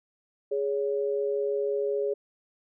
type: tone pair together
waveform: sine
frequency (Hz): 415.3 / 560.8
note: G#4 / C#5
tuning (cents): 0 / +20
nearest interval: perfect fourth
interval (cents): 520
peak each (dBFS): -26 / -31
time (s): 0.51-2.14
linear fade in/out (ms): 10
effects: none